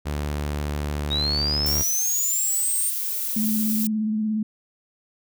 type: tone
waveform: sawtooth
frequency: 73.6 Hz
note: D2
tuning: 4 cents sharp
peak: -21 dBFS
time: 0.05-1.83 s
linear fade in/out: 20 ms
type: linear sweep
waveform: sine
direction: up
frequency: 3729 to 8870 Hz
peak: -22 dBFS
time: 1.1-2.91 s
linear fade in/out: 20 ms
type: noise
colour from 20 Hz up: violet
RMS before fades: -27 dBFS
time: 1.66-3.87 s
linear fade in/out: 2 ms
type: tone with vibrato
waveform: sine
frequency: 215.8 Hz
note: A3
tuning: 33 cents flat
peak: -21 dBFS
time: 3.36-4.43 s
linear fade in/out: 5 ms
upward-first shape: sine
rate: 17 Hz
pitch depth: 31 cents each way
effects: none